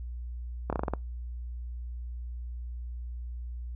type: slowing click train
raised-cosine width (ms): 1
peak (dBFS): -15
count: 7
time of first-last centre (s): 0.7-0.936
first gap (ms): 27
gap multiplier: 1.15
effects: noise-tail reverb RT60 0.2 s tail -25 dB re dry + added 60 Hz sine -35 dBFS peak until 3.75 s